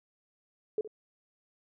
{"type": "tone with echo", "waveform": "sine", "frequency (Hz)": 429, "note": "A4", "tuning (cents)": -44, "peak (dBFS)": -26, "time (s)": [0.78, 0.81], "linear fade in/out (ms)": 2, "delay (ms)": 66, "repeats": 1, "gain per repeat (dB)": -14, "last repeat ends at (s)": 0.876, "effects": []}